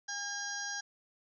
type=harmonic tone; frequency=811 Hz; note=G#5; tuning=41 cents flat; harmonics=1 / 2 / 4 / 5 / 6 / 7 / 8; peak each=-46 / -39 / -51 / -50 / -45 / -42 / -46 dBFS; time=0.08-0.81 s; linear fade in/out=10 ms; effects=none